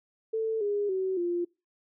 sine tone with pitch steps, 444.1 / 409.6 / 377.8 / 348.4 Hz, A4 / G#4 / F#4 / F4, +16 / -24 / +36 / -4 cents, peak -26 dBFS, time 0.33-1.45 s, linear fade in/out 10 ms, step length 280 ms, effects noise-tail reverb RT60 0.3 s tail -26 dB re dry

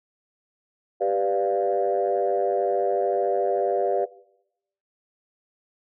sine chord, G dominant seventh, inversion none, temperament equal, 392 / 493.9 / 587.3 / 698.5 Hz, G4 / B4 / D5 / F5, 0 / 0 / 0 / 0 cents, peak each -25 dBFS, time 1-4.06 s, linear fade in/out 20 ms, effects noise-tail reverb RT60 0.8 s tail -19 dB re dry + tanh soft clip ceiling -12 dBFS

